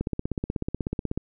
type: click train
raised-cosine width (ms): 3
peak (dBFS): -14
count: 20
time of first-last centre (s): 0.01-1.176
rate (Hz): 16.3
effects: none